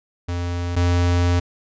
square tone pair in turn, 87.4 / 87.77 Hz, F2 / F2, +2 / +9 cents, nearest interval unison, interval 7 cents, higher second, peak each -23 / -16 dBFS, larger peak second, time 0.28-0.76 / 0.76-1.4 s, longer second, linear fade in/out 10 ms, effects resampled to 16000 Hz

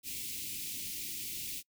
white band-stop noise, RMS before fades -40 dBFS, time 0.03-1.63 s, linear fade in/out 50 ms, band 370 to 2200 Hz, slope 48 dB/octave, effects noise-tail reverb RT60 0.1 s tail -25 dB re dry

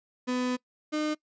35% pulse tone pair in turn, 250.5 / 304.6 Hz, B3 / D#4, +25 / -37 cents, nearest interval minor third, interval 338 cents, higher second, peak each -25 dBFS, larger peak neither, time 0.27-0.57 / 0.92-1.15 s, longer first, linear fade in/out 20 ms, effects noise-tail reverb RT60 0.1 s tail -22 dB re dry + resampled to 16000 Hz

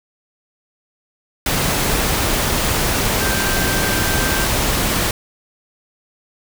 sine tone in noise, 1568 Hz, G6, in tune, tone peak -24 dBFS, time 3.21-4.45 s, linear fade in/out 2 ms, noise pink, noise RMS -18 dBFS, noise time 1.46-5.11 s, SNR -9 dB, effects none

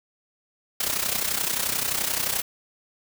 white noise with amplitude modulation, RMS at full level -23 dBFS, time 0.8-2.42 s, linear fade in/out 5 ms, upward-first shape sine, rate 31.5 Hz, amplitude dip 70%, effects none

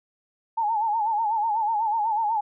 sine tone with vibrato, 872 Hz, A5, 16 cents flat, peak -21 dBFS, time 0.57-2.41 s, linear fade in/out 10 ms, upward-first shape sine, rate 8.1 Hz, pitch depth 98 cents each way, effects none

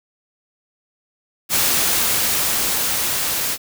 white noise with level ramp, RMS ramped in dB -17 to -22 dBFS, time 1.49-3.58 s, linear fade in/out 50 ms, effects none

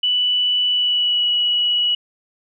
sine tone with pitch glide, 2968 to 2929 Hz, F#7 to F#7, +5 to -18 cents, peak -15 dBFS, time 0.03-1.95 s, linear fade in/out 5 ms, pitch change -23 cents, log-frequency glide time 0.68-1.26 s, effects none

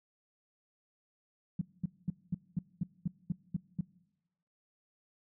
sine tone bursts, 175.7 Hz, F3, 11 cents sharp, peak -28 dBFS, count 10, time 1.59-3.81 s, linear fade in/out 5 ms, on 24 ms, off 220 ms, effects noise-tail reverb RT60 1.0 s tail -22 dB re dry

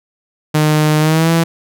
sawtooth tone with pitch glide, 153 to 165.89 Hz, D#3 to E3, -29 to +11 cents, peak -6 dBFS, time 0.54-1.44 s, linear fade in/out 10 ms, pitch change +140 cents, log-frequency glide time 0.99-1.31 s, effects none

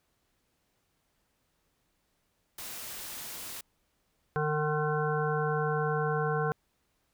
white noise, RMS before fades -41 dBFS, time 2.58-3.61 s, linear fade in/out 5 ms
harmonic tone, 151.7 Hz, D#3, 44 cents flat, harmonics 1 / 3 / 5 / 7 / 9 / 10, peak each -31 / -31 / -35 / -36 / -39 / -37 dBFS, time 4.36-6.52 s, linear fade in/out 0 ms
effects pink hiss -75 dBFS RMS until 7.13 s

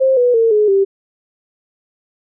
sine tone with pitch steps, 529 / 490.7 / 455.2 / 422.3 / 391.8 Hz, C5 / B4 / A#4 / G#4 / G4, +19 / -11 / -41 / +29 / -1 cents, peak -9 dBFS, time 0-0.85 s, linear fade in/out 20 ms, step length 170 ms, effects none

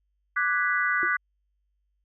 sine chord, G# half-diminished seventh, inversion second, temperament equal, 1174.7 / 1480 / 1661.2 / 1975.5 Hz, D6 / F#6 / G#6 / B6, 0 / 0 / 0 / 0 cents, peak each -29 / -25 / -31 / -28 dBFS, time 0.36-1.17 s, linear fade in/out 10 ms
sine tone with exponential decay, 349.2 Hz, F4, in tune, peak -28 dBFS, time 1.03-1.12 s, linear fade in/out 0 ms, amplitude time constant 18 ms
effects added 50 Hz sine -70 dBFS peak until 2.04 s

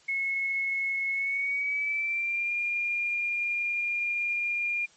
sine tone with pitch glide, 2184 to 2409 Hz, C#7 to D7, -26 to +43 cents, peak -26 dBFS, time 0.08-4.86 s, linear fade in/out 10 ms, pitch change +169 cents, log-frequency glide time 1.11-2.51 s, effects white hiss -59 dBFS RMS until 4.96 s + MP3 32 kbps

